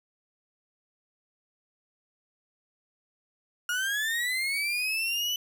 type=linear sweep; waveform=35% pulse; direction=up; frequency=1422 to 3000 Hz; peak=-25 dBFS; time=3.69-5.36 s; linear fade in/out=2 ms; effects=none